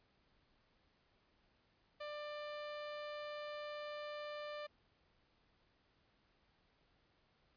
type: tone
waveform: sawtooth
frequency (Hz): 594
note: D5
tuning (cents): +20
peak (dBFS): -40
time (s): 2-4.67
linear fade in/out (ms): 10
effects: pink hiss -75 dBFS RMS until 7.56 s + resampled to 11025 Hz